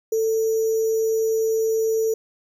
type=tone with sample-and-hold; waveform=sine; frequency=444.7 Hz; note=A4; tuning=18 cents sharp; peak=-18 dBFS; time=0.12-2.14 s; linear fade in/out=5 ms; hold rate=6300 Hz; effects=none